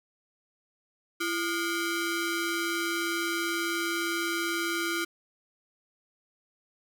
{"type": "ring-modulated tone", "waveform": "sawtooth", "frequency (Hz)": 881, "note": "A5", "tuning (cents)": 2, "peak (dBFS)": -21, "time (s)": [1.2, 5.05], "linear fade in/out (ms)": 10, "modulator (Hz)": 543, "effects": []}